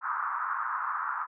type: band-pass noise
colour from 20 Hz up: white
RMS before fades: -32 dBFS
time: 0.01-1.27 s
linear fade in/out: 50 ms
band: 1000 to 1400 Hz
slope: 48 dB/octave
effects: none